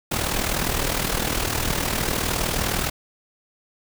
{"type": "noise with amplitude modulation", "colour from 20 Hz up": "pink", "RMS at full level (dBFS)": -21, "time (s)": [0.11, 2.9], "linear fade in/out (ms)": 10, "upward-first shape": "sine", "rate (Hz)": 39.6, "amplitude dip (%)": 65, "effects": []}